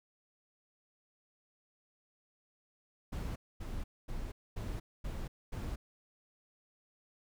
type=noise bursts; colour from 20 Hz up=brown; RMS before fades=-39 dBFS; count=6; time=3.12-5.76 s; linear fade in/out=10 ms; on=240 ms; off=240 ms; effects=none